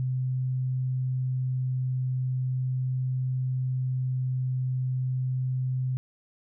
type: tone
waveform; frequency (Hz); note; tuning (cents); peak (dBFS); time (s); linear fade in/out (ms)
sine; 128.6; C3; -30; -25; 0-5.97; 0
effects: none